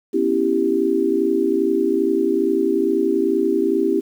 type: chord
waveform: sine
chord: C# half-diminished seventh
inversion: third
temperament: equal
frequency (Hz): 246.9 / 277.2 / 329.6 / 392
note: B3 / C#4 / E4 / G4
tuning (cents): 0 / 0 / 0 / 0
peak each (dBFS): -25 / -23 / -20 / -19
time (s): 0.13-4.01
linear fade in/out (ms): 20
effects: 8-bit